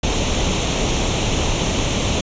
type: noise with comb filter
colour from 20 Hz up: pink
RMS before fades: -19 dBFS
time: 0.03-2.21 s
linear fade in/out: 5 ms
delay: 0.31 ms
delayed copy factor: +0.6
effects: resampled to 16000 Hz